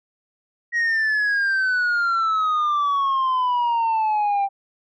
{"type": "exponential sweep", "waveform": "sine", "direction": "down", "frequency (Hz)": [1900, 784], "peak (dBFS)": -15, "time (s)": [0.72, 4.49], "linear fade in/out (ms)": 50, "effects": ["tanh soft clip ceiling -17 dBFS"]}